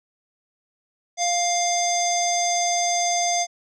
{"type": "tone with low-pass filter", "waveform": "square", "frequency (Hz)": 701, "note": "F5", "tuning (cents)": 6, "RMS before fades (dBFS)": -22, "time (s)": [1.17, 3.47], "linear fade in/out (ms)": 50, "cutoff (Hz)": 6100, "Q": 8.1, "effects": []}